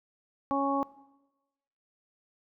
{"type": "harmonic tone", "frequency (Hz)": 277, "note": "C#4", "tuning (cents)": -1, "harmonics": [1, 2, 3, 4], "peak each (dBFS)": [-30, -33, -31, -31], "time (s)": [0.51, 0.83], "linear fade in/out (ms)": 0, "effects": ["noise-tail reverb RT60 1.0 s tail -19 dB re dry"]}